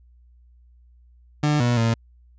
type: tone with pitch steps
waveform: 30% pulse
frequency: 149.1 / 120.9 / 114.6 Hz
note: D3 / B2 / A#2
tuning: +27 / -36 / -29 cents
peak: -15 dBFS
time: 1.43-1.94 s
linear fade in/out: 5 ms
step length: 170 ms
effects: added 60 Hz sine -50 dBFS peak until 2.38 s + resampled to 16000 Hz